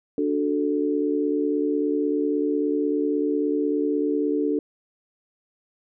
sine chord, D major, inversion none, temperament equal, 293.7 / 370 / 440 Hz, D4 / F#4 / A4, 0 / 0 / 0 cents, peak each -23 / -28 / -25 dBFS, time 0.18-4.59 s, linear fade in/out 2 ms, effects none

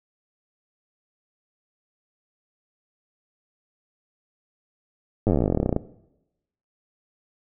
slowing click train, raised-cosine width 2 ms, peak -8 dBFS, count 26, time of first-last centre 5.27-5.764 s, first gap 9 ms, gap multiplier 1.06, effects noise-tail reverb RT60 0.9 s tail -18 dB re dry

